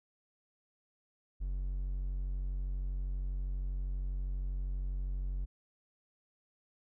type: tone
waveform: triangle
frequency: 46.25 Hz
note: F#1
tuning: in tune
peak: -31 dBFS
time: 1.4-5.46 s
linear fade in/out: 20 ms
effects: none